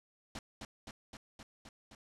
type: noise with echo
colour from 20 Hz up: pink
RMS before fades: -43 dBFS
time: 0.35-0.39 s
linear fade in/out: 2 ms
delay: 260 ms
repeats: 6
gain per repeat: -2 dB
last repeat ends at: 1.95 s
effects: low-pass 7000 Hz 12 dB/octave